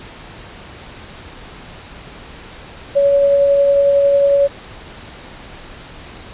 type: tone with tremolo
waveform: sine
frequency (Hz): 562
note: C#5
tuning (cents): +24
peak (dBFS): -8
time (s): 2.95-4.48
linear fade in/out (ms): 20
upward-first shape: triangle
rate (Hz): 11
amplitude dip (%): 25
effects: pink hiss -36 dBFS RMS until 6.33 s + resampled to 8000 Hz